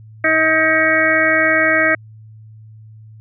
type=harmonic tone; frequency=317.3 Hz; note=D#4; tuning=34 cents sharp; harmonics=1 / 2 / 4 / 5 / 6 / 7; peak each=-22 / -18 / -22 / -18 / -16 / -19 dBFS; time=0.24-1.95 s; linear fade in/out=5 ms; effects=added 109 Hz sine -37 dBFS peak until 3.2 s